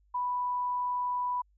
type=tone; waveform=sine; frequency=987.8 Hz; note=B5; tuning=in tune; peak=-28 dBFS; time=0.14-1.42 s; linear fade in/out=10 ms; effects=added 50 Hz sine -63 dBFS peak until 1.57 s